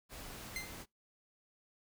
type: noise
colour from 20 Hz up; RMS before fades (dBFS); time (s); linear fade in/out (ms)
pink; -48; 0.09-0.86; 50
type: tone with exponential decay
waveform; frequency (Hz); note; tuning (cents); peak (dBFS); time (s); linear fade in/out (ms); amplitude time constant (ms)
sawtooth; 2078; C7; -12; -32; 0.56-0.79; 1; 49
effects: noise-tail reverb RT60 0.2 s tail -26 dB re dry